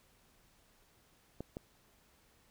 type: clicks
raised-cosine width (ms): 2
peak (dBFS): -27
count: 2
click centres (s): 1.406 / 1.569
effects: pink hiss -68 dBFS RMS until 2.5 s